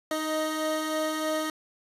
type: tone pair together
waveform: 25% pulse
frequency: 311.1 / 625.4 Hz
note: D#4 / D#5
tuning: 0 / +9 cents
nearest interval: octave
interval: 1209 cents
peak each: -26 dBFS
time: 0.11-1.5 s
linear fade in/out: 2 ms
effects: resampled to 32000 Hz + 10-bit